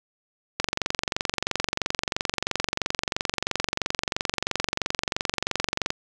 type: click train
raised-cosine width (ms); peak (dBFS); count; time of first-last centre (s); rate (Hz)
0.2; -6; 123; 0.6-5.904; 23
effects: none